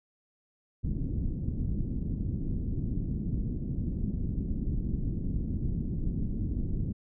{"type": "low-pass noise", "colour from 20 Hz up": "pink", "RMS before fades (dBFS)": -31, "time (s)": [0.83, 6.93], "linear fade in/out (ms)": 20, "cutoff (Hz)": 270, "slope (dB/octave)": 24, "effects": []}